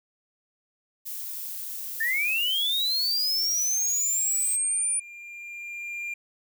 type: noise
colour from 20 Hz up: violet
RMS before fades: -35 dBFS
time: 1.05-4.57 s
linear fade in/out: 20 ms
type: linear sweep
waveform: sine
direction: up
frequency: 1750 to 9490 Hz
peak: -23 dBFS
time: 2-5 s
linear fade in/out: 10 ms
type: tone with exponential growth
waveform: triangle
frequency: 2395 Hz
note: D7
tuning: 33 cents sharp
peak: -28 dBFS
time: 2.5-6.14 s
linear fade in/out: 5 ms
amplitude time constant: 790 ms
effects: none